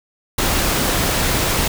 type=noise; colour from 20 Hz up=pink; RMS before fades=-18 dBFS; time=0.38-1.68 s; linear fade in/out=5 ms; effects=none